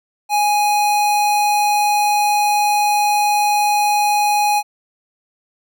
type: tone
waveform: square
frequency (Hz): 830.6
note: G#5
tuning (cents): 0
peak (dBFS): -14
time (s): 0.29-4.63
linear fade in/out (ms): 50
effects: none

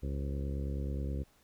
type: harmonic tone with a mistuned harmonic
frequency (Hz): 69.3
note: C#2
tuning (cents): 0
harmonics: 1 / 2 / 3 / 4 / 5 / 6 / 7 / 8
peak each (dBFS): -34 / -40 / -44 / -46 / -48 / -50 / -51 / -52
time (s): 0.02-1.24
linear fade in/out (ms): 20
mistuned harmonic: 8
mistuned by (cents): -66
effects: pink hiss -67 dBFS RMS until 1.43 s

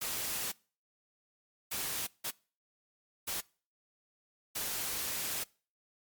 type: noise bursts at uneven times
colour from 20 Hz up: white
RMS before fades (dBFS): -36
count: 5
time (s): 0.01-0.52 / 1.71-2.07 / 2.24-2.31 / 3.27-3.41 / 4.55-5.44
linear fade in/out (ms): 10
effects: noise-tail reverb RT60 0.4 s tail -24 dB re dry + MP3 96 kbps

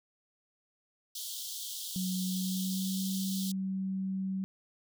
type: high-pass noise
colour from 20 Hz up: pink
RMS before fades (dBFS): -40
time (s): 1.15-3.52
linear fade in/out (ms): 5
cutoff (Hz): 3100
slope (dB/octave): 96
type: tone with pitch glide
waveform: sine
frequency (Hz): 185 to 190.86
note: F#3 to G3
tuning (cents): 0 to -46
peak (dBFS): -31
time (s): 1.96-4.44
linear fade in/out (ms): 0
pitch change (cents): +54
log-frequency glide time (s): 2.23-3.05
effects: none

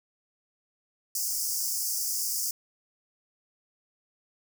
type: high-pass noise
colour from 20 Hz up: pink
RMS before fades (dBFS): -30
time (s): 1.15-2.51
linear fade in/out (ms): 2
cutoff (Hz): 4900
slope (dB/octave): 96
effects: none

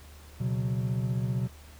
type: chord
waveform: triangle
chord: B suspended second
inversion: none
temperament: just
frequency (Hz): 123.47 / 138.9 / 185.21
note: B2 / C#3 / F#3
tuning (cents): 0 / +4 / +2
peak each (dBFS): -26 / -32 / -32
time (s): 0.4-1.48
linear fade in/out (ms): 10
effects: added 74 Hz sine -48 dBFS peak until 1.79 s + pink hiss -54 dBFS RMS until 1.79 s

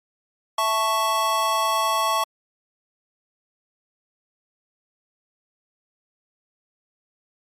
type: chord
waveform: square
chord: A major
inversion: second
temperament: equal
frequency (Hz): 659.3 / 880 / 1108.7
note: E5 / A5 / C#6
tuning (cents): 0 / 0 / 0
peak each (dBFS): -28 / -26 / -22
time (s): 0.58-2.24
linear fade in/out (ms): 5
effects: MP3 64 kbps

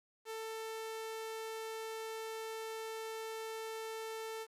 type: tone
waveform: sawtooth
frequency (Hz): 444.3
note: A4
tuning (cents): +17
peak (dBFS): -37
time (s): 0.25-4.47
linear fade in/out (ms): 50
effects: resampled to 32000 Hz + 11-bit

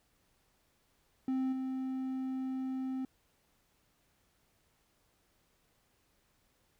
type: tone with level steps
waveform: triangle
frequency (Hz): 261.6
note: C4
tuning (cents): 0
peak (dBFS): -28 / -32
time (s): 1.28-3.05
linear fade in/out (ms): 2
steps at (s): 1.52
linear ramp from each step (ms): 10
effects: pink hiss -73 dBFS RMS until 6.79 s

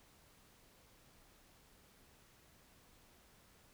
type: silence
effects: pink hiss -66 dBFS RMS until 3.73 s

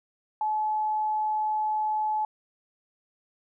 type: tone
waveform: sine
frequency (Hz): 858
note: A5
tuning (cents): -44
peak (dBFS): -24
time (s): 0.41-2.25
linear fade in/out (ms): 2
effects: none

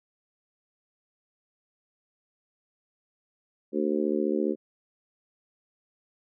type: harmonic tone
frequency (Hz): 74.8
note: D2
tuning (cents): +32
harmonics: 3 / 4 / 5 / 6 / 7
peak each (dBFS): -30 / -29 / -28 / -33 / -34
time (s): 3.72-4.56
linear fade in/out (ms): 50
effects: none

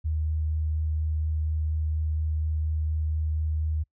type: tone with vibrato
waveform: sine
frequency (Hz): 77.78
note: D#2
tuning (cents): 0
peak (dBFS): -24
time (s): 0.04-3.84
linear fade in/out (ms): 20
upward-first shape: sine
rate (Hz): 4.2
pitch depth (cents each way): 8
effects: noise-tail reverb RT60 0.1 s tail -26 dB re dry

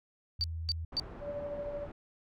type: tone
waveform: sine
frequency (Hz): 81.7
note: E2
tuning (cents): -15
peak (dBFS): -35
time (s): 0.39-0.85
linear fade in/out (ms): 5
type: tone bursts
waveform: sine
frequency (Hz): 4614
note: D8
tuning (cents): -31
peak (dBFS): -28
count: 3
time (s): 0.41-0.997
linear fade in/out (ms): 0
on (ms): 29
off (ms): 250
type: low-pass noise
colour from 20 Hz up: pink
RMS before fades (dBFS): -46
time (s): 0.92-1.92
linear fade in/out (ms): 5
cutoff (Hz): 1100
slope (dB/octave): 12
type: tone with tremolo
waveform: sine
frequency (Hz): 579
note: D5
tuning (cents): -25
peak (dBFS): -34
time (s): 1.2-1.88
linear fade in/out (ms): 50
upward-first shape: sine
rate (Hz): 13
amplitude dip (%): 45
effects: none

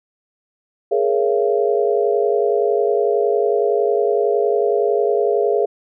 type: chord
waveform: sine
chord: Bb minor seventh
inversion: third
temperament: equal with one note detuned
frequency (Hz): 415.3 / 466.2 / 554.4 / 681.3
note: Ab4 / Bb4 / Db5 / F5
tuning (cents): 0 / 0 / 0 / -43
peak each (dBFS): -17 / -20 / -23 / -22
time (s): 0.91-5.66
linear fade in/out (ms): 10
effects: none

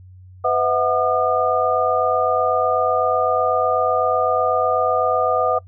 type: tone cluster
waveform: sine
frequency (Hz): 503 / 646 / 734 / 1212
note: B4 / E5 / F#5 / D#6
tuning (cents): +32 / -35 / -14 / -46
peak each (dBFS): -21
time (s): 0.44-5.59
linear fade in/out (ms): 10
effects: noise-tail reverb RT60 0.1 s tail -22 dB re dry + added 92 Hz sine -40 dBFS peak until 5.67 s

